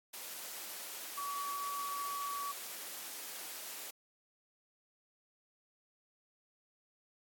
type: tone in noise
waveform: sine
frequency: 1137 Hz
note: C#6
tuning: 44 cents sharp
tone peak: -37 dBFS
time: 1.17-2.52 s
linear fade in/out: 10 ms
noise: white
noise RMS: -45 dBFS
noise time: 0.13-3.91 s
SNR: +5 dB
effects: high-pass 300 Hz 12 dB/octave + AAC 64 kbps